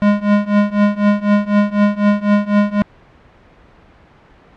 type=tone with tremolo; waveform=square; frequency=205.7 Hz; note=G#3; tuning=16 cents flat; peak=-8 dBFS; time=0.02-2.82 s; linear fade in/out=0 ms; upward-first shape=triangle; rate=4 Hz; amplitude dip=95%; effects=pink hiss -46 dBFS RMS until 4.56 s + low-pass 2000 Hz 12 dB/octave